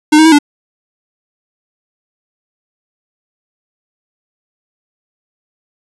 square tone with pitch steps, 304 / 315.1 / 322.6 / 291 Hz, D#4 / D#4 / E4 / D4, -40 / +22 / -37 / -16 cents, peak -4 dBFS, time 0.12-0.388 s, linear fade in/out 10 ms, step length 67 ms, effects resampled to 24000 Hz

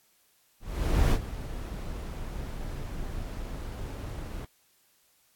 brown noise with ADSR envelope, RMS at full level -21 dBFS, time 0.6-4.45 s, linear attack 520 ms, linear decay 64 ms, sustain -15 dB, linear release 4 ms, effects white hiss -66 dBFS RMS until 5.35 s + AAC 64 kbps

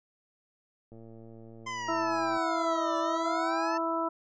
click train, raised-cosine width 2 ms, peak -37 dBFS, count 165, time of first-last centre 0.92-2.371 s, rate 113 Hz
25% pulse exponential two-way sweep, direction down then up, 1040 to 583 to 892 Hz, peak -30 dBFS, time 1.66-3.78 s, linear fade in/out 10 ms, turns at 2.98 s
harmonic tone, 329.6 Hz, E4, in tune, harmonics 1 / 2 / 3 / 4, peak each -33 / -33 / -33 / -33 dBFS, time 1.88-4.09 s, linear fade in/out 10 ms
effects resampled to 16000 Hz

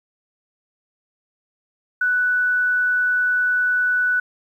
sine tone, 1485 Hz, F#6, 6 cents sharp, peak -16 dBFS, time 2.01-4.2 s, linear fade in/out 5 ms, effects 9-bit

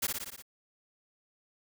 white noise with echo, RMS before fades -30 dBFS, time 0.02-0.07 s, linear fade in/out 10 ms, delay 59 ms, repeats 6, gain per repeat -3 dB, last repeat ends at 0.424 s, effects none

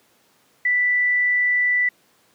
sine tone, 1975.5 Hz, B6, in tune, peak -16 dBFS, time 0.65-1.89 s, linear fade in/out 5 ms, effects pink hiss -59 dBFS RMS until 2.34 s + high-pass 200 Hz 12 dB/octave

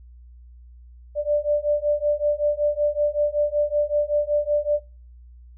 sine beating tone pair, 587.3 / 592.6 Hz, D5 / D5, 0 / +15 cents, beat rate 5.3 Hz, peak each -22 dBFS, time 1.15-4.8 s, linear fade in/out 50 ms, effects noise-tail reverb RT60 0.4 s tail -24 dB re dry + added 60 Hz sine -43 dBFS peak until 5.57 s

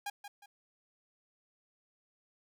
sawtooth tone with echo, 813 Hz, G#5, 37 cents flat, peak -32 dBFS, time 0.06-0.1 s, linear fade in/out 5 ms, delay 180 ms, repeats 2, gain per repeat -9 dB, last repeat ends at 0.46 s, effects none

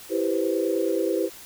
sine chord, C major seventh, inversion first, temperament equal with one note detuned, 331.3 / 392 / 493.9 / 523.3 Hz, E4 / G4 / B4 / C5, +9 / 0 / 0 / 0 cents, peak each -26 / -26 / -28 / -29 dBFS, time 0.09-1.3 s, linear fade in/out 50 ms, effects white hiss -44 dBFS RMS until 1.45 s

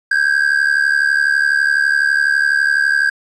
triangle ring-modulated tone, 1601 Hz, G6, 36 cents sharp, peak -7 dBFS, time 0.11-3.1 s, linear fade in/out 5 ms, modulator 36 Hz, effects resampled to 24000 Hz + 8-bit

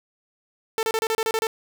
sawtooth tone bursts, 445.3 Hz, A4, 21 cents sharp, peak -17 dBFS, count 9, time 0.78-1.469 s, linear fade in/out 0 ms, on 49 ms, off 31 ms, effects none

